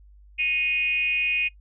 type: tone with frequency modulation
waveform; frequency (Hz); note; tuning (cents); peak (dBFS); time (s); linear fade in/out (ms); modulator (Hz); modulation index
sine; 2489; D#7; 0; -21; 0.38-1.49; 20; 319; 0.65
effects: noise-tail reverb RT60 0.1 s tail -19 dB re dry + added 50 Hz sine -48 dBFS peak until 1.6 s